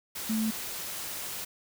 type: tone in noise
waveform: sine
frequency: 220 Hz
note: A3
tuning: in tune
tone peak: -26 dBFS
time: 0.29-0.51 s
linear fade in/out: 10 ms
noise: white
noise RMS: -37 dBFS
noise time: 0.15-1.45 s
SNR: +8 dB
effects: none